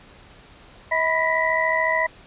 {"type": "tone cluster", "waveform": "sine", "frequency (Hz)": [641, 989, 1924, 1998], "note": ["E5", "B5", "B6", "B6"], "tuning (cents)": [-49, 2, -46, 20], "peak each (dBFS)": -24, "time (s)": [0.91, 2.07], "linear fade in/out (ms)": 10, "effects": ["pink hiss -48 dBFS RMS until 2.26 s", "resampled to 8000 Hz"]}